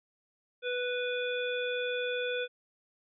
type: harmonic tone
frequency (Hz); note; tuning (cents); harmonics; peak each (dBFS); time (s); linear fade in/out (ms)
493.9; B4; 0; 1 / 3 / 5 / 7; -32 / -37 / -39 / -40; 0.62-2.48; 50
effects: none